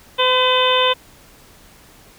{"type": "harmonic tone with a mistuned harmonic", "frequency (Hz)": 509, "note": "C5", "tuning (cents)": -48, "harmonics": [1, 2, 3, 4, 5, 6, 7], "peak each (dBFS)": [-18, -18, -26, -28, -23, -21, -20], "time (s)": [0.18, 0.94], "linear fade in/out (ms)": 20, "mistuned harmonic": 4, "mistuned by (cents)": -24, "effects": ["pink hiss -47 dBFS RMS until 2.18 s"]}